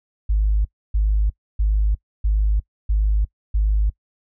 sine tone bursts, 51.9 Hz, G#1, in tune, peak -14 dBFS, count 6, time 0.29-3.9 s, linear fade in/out 10 ms, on 360 ms, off 290 ms, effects noise-tail reverb RT60 0.1 s tail -23 dB re dry + tanh soft clip ceiling -10 dBFS

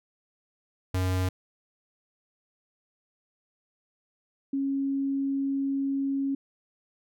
square / sine tone pair in turn, 92.5 / 274.4 Hz, F#2 / C#4, 0 / -17 cents, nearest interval octave + perfect fifth, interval 1883 cents, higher second, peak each -25 dBFS, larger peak neither, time 0.94-1.29 / 4.53-6.35 s, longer second, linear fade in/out 5 ms, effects none

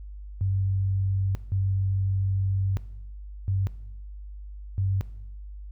sine tone bursts at uneven times, 96.6 Hz, G2, 25 cents flat, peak -22 dBFS, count 4, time 0.41-1.35 / 1.52-2.77 / 3.48-3.67 / 4.78-5.01 s, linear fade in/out 0 ms, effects noise-tail reverb RT60 0.8 s tail -17 dB re dry + added 50 Hz sine -37 dBFS peak until 5.71 s

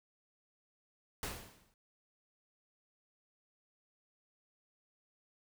pink noise with exponential decay, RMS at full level -37 dBFS, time 1.23-1.74 s, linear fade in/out 1 ms, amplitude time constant 110 ms, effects none

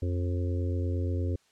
harmonic tone, 88.6 Hz, F2, 25 cents sharp, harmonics 1 / 3 / 4 / 5 / 6, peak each -27 / -37 / -39 / -41 / -43 dBFS, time 0.02-1.36 s, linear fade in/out 5 ms, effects white hiss -66 dBFS RMS until 1.51 s + low-pass 7000 Hz 12 dB/octave

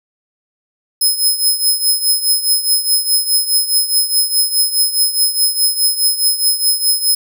15% pulse tone with tremolo, 5130 Hz, E8, 48 cents flat, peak -3 dBFS, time 1.01-7.15 s, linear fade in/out 5 ms, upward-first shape triangle, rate 4.8 Hz, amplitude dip 80%, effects none

